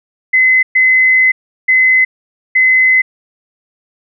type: tone bursts at uneven times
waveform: sine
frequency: 2039 Hz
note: C7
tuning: 45 cents flat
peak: -6 dBFS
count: 4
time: 0.33-0.63 / 0.75-1.32 / 1.68-2.05 / 2.55-3.02 s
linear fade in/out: 10 ms
effects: none